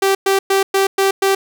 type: tone bursts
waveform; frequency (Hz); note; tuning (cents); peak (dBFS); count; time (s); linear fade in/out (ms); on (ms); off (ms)
sawtooth; 389.4; G4; -12; -8; 6; 0.02-1.35; 5; 130; 110
effects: none